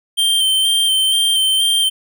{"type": "tone with vibrato", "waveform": "square", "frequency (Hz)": 3136, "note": "G7", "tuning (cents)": 0, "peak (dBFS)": -13, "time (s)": [0.17, 1.9], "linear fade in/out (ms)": 20, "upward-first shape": "square", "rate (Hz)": 2.1, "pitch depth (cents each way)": 17, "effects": []}